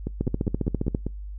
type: two click trains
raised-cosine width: 3 ms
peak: -15 / -11 dBFS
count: 6 / 12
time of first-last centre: 0.07-1.066 / 0.21-0.948 s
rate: 5.02 / 14.9 Hz
effects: noise-tail reverb RT60 0.2 s tail -25 dB re dry + added 50 Hz sine -33 dBFS peak until 1.38 s